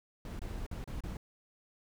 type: noise with dropouts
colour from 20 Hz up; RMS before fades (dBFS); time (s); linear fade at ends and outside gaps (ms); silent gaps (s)
brown; -40; 0.25-1.17; 2; 0.393-0.417 / 0.665-0.712 / 0.842-0.875 / 1.006-1.036
effects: none